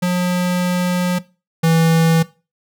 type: tone pair in turn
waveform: square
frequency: 179.3 / 163.82 Hz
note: F3 / E3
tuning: +46 / -10 cents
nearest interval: major second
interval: 156 cents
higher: first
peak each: -15 / -12 dBFS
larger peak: second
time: 0.02-1.19 / 1.63-2.23 s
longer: first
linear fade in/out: 10 ms
effects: noise-tail reverb RT60 0.3 s tail -19 dB re dry